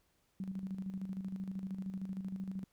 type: tone with tremolo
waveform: sine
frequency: 190.6 Hz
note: G3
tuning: 48 cents flat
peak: -36 dBFS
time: 0.4-2.64 s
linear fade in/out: 2 ms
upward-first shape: square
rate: 13 Hz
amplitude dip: 55%
effects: pink hiss -75 dBFS RMS until 2.72 s